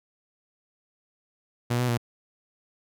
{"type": "tone with pitch steps", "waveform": "sawtooth", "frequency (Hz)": [120.7, 123.9, 119], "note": ["B2", "B2", "A#2"], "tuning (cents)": [-39, 6, 36], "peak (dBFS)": -19, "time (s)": [1.7, 1.976], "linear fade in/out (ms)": 10, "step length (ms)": 92, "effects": []}